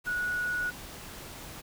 sine tone in noise, 1463 Hz, F#6, 20 cents flat, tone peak -28 dBFS, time 0.06-0.71 s, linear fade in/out 20 ms, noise pink, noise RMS -44 dBFS, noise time 0.04-1.62 s, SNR +13 dB, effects none

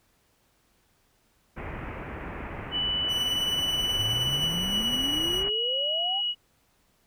pink low-pass noise, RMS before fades -37 dBFS, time 1.56-5.5 s, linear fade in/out 20 ms, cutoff 2500 Hz, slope 48 dB/octave
sine tone with pitch glide, 2974 to 2913 Hz, F#7 to F#7, +8 to -28 cents, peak -25 dBFS, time 2.71-6.35 s, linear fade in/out 50 ms, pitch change -36 cents, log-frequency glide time 4.21-5.5 s
sawtooth tone with tremolo, 2955 Hz, F#7, 3 cents flat, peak -30 dBFS, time 3.08-5.44 s, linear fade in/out 50 ms, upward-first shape sine, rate 9.8 Hz, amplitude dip 30%
sine exponential sweep, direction up, 98.2 to 823 Hz, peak -32 dBFS, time 3.96-6.22 s, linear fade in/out 50 ms
effects pink hiss -67 dBFS RMS until 7.06 s

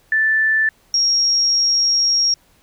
sine tone pair in turn, 1760 / 5588 Hz, A6 / F8, 0 / 0 cents, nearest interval octave + minor sixth, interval 2000 cents, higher second, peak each -13 dBFS, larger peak neither, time 0.12-0.69 / 0.94-2.34 s, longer second, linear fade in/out 2 ms, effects pink hiss -56 dBFS RMS until 2.62 s

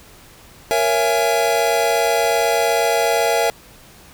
square chord, A# half-diminished seventh, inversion none, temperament equal with one note detuned, 466.2 / 554.4 / 671.9 / 830.6 Hz, A#4 / C#5 / E5 / G#5, 0 / 0 / +33 / 0 cents, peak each -21 / -24 / -20 / -22 dBFS, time 0.71-3.5 s, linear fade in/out 0 ms, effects pink hiss -45 dBFS RMS until 4.13 s

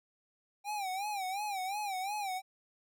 square tone with vibrato, 791 Hz, G5, 15 cents sharp, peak -35 dBFS, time 0.64-2.42 s, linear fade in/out 50 ms, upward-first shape sine, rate 2.8 Hz, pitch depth 120 cents each way, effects none

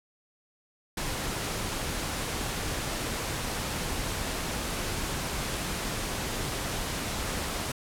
pink noise, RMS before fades -32 dBFS, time 0.97-7.72 s, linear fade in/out 5 ms, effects low-pass 12000 Hz 12 dB/octave

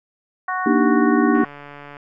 harmonic tone, 370 Hz, F#4, in tune, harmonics 2 / 3 / 4 / 5, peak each -26 / -24 / -28 / -29 dBFS, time 0.48-1.45 s, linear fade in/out 5 ms
sine chord, Eb major seventh, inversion second, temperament equal with one note detuned, 233.1 / 293.7 / 312.6 / 392 Hz, Bb3 / D4 / Eb4 / G4, 0 / 0 / +8 / 0 cents, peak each -18 / -18 / -21 / -21 dBFS, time 0.66-1.44 s, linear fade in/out 5 ms
click train, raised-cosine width 0.5 ms, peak -23 dBFS, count 90, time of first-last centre 1.35-1.968 s, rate 144 Hz
effects none

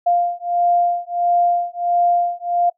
sine beating tone pair, 698.5 / 700 Hz, F5 / F5, 0 / +4 cents, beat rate 1.5 Hz, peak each -18 / -18 dBFS, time 0.06-2.7 s, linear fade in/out 10 ms, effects noise-tail reverb RT60 0.1 s tail -21 dB re dry

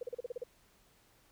sine tone bursts, 489.2 Hz, B4, 16 cents flat, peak -35 dBFS, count 8, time 0.01-0.437 s, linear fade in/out 5 ms, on 21 ms, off 37 ms, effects pink hiss -67 dBFS RMS until 1.31 s

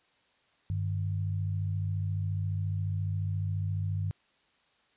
sine tone pair together, 98 / 152.38 Hz, G2 / D#3, 0 / -36 cents, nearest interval minor sixth, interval 764 cents, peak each -29 / -36 dBFS, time 0.7-4.11 s, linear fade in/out 0 ms, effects white hiss -68 dBFS RMS until 4.96 s + resampled to 8000 Hz

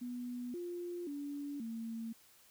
sine tone with pitch steps, 245.2 / 350.3 / 286.4 / 227.1 Hz, B3 / F4 / D4 / A#3, -12 / +5 / -43 / -45 cents, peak -39 dBFS, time 0.01-2.13 s, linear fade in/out 10 ms, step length 530 ms, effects white hiss -64 dBFS RMS until 2.5 s

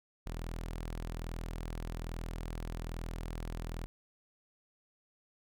sawtooth tone, 41.2 Hz, E1, in tune, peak -34 dBFS, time 0.26-3.86 s, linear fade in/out 0 ms, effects none

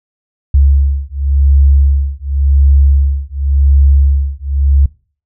sine beating tone pair, 69 / 69.91 Hz, C#2 / C#2, -7 / +15 cents, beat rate 0.91 Hz, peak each -10 dBFS, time 0.54-4.86 s, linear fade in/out 5 ms, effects noise-tail reverb RT60 0.4 s tail -22 dB re dry

